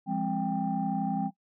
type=tone cluster; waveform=sine; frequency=172.2 / 204.6 / 263 / 789 Hz; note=F3 / G#3 / C4 / G5; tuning=-24 / -26 / +9 / +11 cents; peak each=-33 / -31 / -33 / -31 dBFS; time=0.06-1.31 s; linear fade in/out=50 ms; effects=noise-tail reverb RT60 0.1 s tail -18 dB re dry + tanh soft clip ceiling -18 dBFS